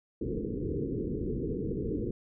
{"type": "low-pass noise", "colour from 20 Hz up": "white", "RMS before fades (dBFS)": -33, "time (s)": [0.21, 2.11], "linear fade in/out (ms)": 5, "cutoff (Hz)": 470, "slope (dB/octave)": 96, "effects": []}